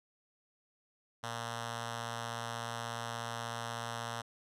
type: tone with notch filter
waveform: 5% pulse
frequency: 116.54 Hz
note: A#2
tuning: in tune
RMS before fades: -40 dBFS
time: 1.23-4.22 s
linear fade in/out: 10 ms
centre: 330 Hz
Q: 0.73
effects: low-pass 10000 Hz 12 dB/octave